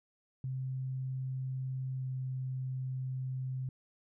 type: tone with pitch glide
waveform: sine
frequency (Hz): 130.81 to 129.98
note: C3 to C3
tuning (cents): 0 to -11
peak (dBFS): -34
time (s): 0.44-3.69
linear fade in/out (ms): 2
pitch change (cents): -11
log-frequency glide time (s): 1.97-2.04
effects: none